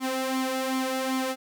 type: tone with flanger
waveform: sawtooth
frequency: 261.6 Hz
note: C4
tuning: in tune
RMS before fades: -28 dBFS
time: 0-1.36 s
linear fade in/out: 50 ms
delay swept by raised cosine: 0.89 to 2.39 ms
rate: 2.6 Hz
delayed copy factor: +0.65
effects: none